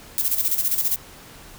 violet noise with tremolo, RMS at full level -20 dBFS, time 0.18-0.96 s, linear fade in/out 0 ms, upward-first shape square, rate 15 Hz, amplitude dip 60%, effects pink hiss -44 dBFS RMS until 1.58 s

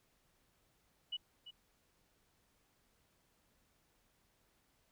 sine tone with echo, 2947 Hz, F#7, 8 cents flat, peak -37 dBFS, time 1.12-1.17 s, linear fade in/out 10 ms, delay 340 ms, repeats 1, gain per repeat -12 dB, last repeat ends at 1.51 s, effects pink hiss -75 dBFS RMS until 4.91 s

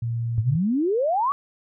sine tone, 116.54 Hz, A#2, in tune, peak -23 dBFS, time 0.02-0.56 s, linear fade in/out 5 ms
sine exponential sweep, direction up, 100 to 1174.7 Hz, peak -19 dBFS, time 0.38-1.32 s, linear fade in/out 0 ms
effects none

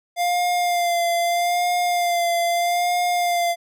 square tone with vibrato, 698.5 Hz, F5, in tune, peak -19 dBFS, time 0.16-3.56 s, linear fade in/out 50 ms, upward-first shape sine, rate 0.79 Hz, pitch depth 29 cents each way, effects none

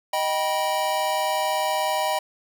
square chord, Eb augmented, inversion none, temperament just, 622.3 / 777.8 / 972.3 Hz, Eb5 / G5 / B5, 0 / -14 / -27 cents, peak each -27 dBFS, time 0.13-2.19 s, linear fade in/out 5 ms, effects none

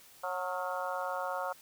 harmonic tone with a mistuned harmonic, 182.8 Hz, F#3, 21 cents flat, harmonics 3 / 4 / 5 / 6 / 7 / 8, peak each -38 / -39 / -40 / -41 / -41 / -42 dBFS, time 0.23-1.53 s, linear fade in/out 10 ms, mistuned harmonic 8, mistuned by -70 cents, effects white hiss -57 dBFS RMS until 1.61 s

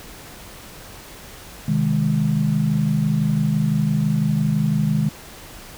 sine chord, Ab major, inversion first, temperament just, 129.78 / 155.74 / 207.7 Hz, C3 / Eb3 / Ab3, -14 / +2 / 0 cents, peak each -24 / -19 / -21 dBFS, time 1.68-5.09 s, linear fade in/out 5 ms, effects pink hiss -40 dBFS RMS until 5.77 s

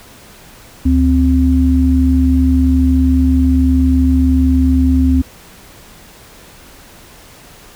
sine tone pair together, 73.16 / 260.7 Hz, D2 / C4, -6 / -6 cents, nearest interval octave + minor seventh, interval 2200 cents, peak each -11 dBFS, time 0.85-5.22 s, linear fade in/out 10 ms, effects pink hiss -40 dBFS RMS until 7.75 s

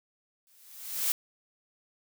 blue noise with exponential growth, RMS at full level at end -25 dBFS, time 0.47-1.12 s, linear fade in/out 0 ms, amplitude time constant 140 ms, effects none

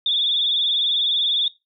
sine tone with vibrato, 3520 Hz, A7, in tune, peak -17 dBFS, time 0.06-1.48 s, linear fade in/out 2 ms, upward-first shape triangle, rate 20 Hz, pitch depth 96 cents each way, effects noise-tail reverb RT60 0.2 s tail -18 dB re dry

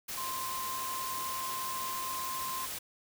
sine tone in noise, 1046.5 Hz, C6, in tune, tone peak -36 dBFS, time 0.17-2.66 s, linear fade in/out 10 ms, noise white, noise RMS -39 dBFS, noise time 0.08-2.79 s, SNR 0 dB, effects none

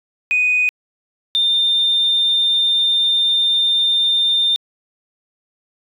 sine tone pair in turn, 2489 / 3608 Hz, D#7 / A7, 0 / +43 cents, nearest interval tritone, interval 643 cents, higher second, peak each -12 dBFS, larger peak neither, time 0.31-0.69 / 1.35-4.56 s, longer second, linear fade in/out 0 ms, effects tanh soft clip ceiling -8 dBFS

